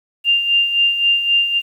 sine tone with tremolo, 2794 Hz, F7, in tune, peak -10 dBFS, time 0.24-1.62 s, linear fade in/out 50 ms, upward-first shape sine, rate 3.8 Hz, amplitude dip 60%, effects 8-bit

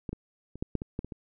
clicks, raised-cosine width 3 ms, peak -21 / -22 / -29 / -17 / -15 / -22 / -18 / -25 / -26 dBFS, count 9, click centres 0.092 / 0.13 / 0.556 / 0.625 / 0.753 / 0.819 / 0.991 / 1.046 / 1.122 s, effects none

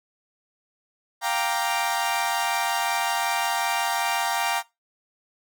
sawtooth chord, G minor seventh, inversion third, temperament equal, 698.5 / 784 / 932.3 / 1174.7 Hz, F5 / G5 / Bb5 / D6, 0 / 0 / 0 / 0 cents, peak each -26 / -24 / -23 / -29 dBFS, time 1.21-4.63 s, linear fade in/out 50 ms, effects noise-tail reverb RT60 0.2 s tail -18 dB re dry

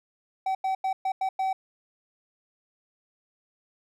triangle tone bursts at uneven times, 764 Hz, G5, 45 cents flat, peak -22 dBFS, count 6, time 0.46-0.55 / 0.64-0.75 / 0.84-0.93 / 1.05-1.12 / 1.21-1.29 / 1.39-1.53 s, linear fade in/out 5 ms, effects none

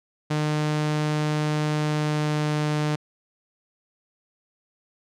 sawtooth tone with pitch glide, 151.6 to 150.73 Hz, D#3 to D3, -45 to +45 cents, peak -18 dBFS, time 0.3-2.96 s, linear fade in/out 10 ms, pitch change -10 cents, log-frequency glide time 1.76-2.55 s, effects low-pass 7000 Hz 12 dB/octave

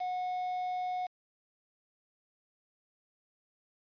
triangle tone with quantisation, 730 Hz, F#5, 24 cents flat, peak -30 dBFS, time 0-1.07 s, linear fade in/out 10 ms, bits 8, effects resampled to 11025 Hz

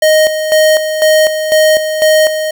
square tone with tremolo, 622.3 Hz, D#5, in tune, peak -6 dBFS, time 0.02-2.51 s, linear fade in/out 5 ms, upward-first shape square, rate 2 Hz, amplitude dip 60%, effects none

